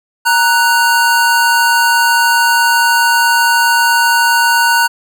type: tone pair together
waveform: square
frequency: 932.3 / 1480 Hz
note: A#5 / F#6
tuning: 0 / 0 cents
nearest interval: minor sixth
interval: 800 cents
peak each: -12 dBFS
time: 0.25-4.88 s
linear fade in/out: 20 ms
effects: none